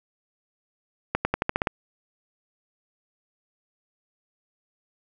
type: accelerating click train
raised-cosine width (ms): 0.5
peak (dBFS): -7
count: 8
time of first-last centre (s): 1.15-1.672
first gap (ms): 100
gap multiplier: 0.9
effects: none